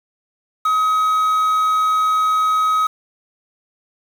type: tone with quantisation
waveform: triangle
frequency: 1268 Hz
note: D#6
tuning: 32 cents sharp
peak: -12 dBFS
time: 0.65-2.87 s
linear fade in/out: 5 ms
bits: 6
effects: none

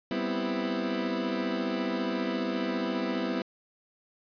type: chord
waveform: 30% pulse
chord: C major seventh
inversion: second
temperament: equal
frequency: 196 / 246.9 / 261.6 / 329.6 Hz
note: G3 / B3 / C4 / E4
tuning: 0 / 0 / 0 / 0 cents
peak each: -32 / -30 / -33 / -31 dBFS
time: 0.11-3.42 s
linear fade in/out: 2 ms
effects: resampled to 11025 Hz

